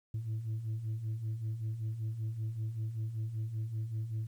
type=beating tone pair; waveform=sine; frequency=106.8 / 112 Hz; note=G#2 / A2; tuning=+49 / +31 cents; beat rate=5.2 Hz; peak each=-39 / -33 dBFS; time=0.14-4.27 s; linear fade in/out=5 ms; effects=tanh soft clip ceiling -31 dBFS + 11-bit